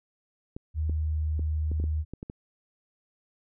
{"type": "clicks", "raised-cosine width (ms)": 3, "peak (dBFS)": -24, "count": 9, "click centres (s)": [0.565, 0.896, 1.394, 1.716, 1.8, 1.84, 2.136, 2.229, 2.299]}
{"type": "tone with pitch glide", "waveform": "sine", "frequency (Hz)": [77.78, 77.29], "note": ["D#2", "D#2"], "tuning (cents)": [0, -11], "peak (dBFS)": -25, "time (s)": [0.74, 2.05], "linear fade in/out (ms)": 50, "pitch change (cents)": -11, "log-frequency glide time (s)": [0.93, 1.18]}
{"effects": []}